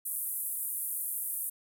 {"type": "band-pass noise", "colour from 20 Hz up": "pink", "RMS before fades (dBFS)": -35, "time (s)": [0.05, 1.5], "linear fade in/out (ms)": 10, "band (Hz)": [9600, 15000], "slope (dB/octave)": 48, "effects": []}